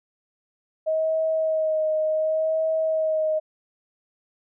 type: tone with vibrato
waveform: sine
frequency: 631 Hz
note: D#5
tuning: 24 cents sharp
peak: -20 dBFS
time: 0.86-3.4 s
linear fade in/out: 20 ms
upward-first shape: sine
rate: 0.68 Hz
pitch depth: 22 cents each way
effects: none